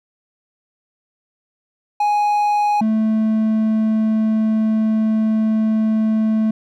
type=tone pair in turn; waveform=triangle; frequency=830.6 / 218.9 Hz; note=G#5 / A3; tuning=0 / -9 cents; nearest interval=octave + major seventh; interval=2309 cents; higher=first; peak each=-12 dBFS; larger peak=neither; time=2-2.81 / 2.81-6.51 s; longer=second; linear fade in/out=5 ms; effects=none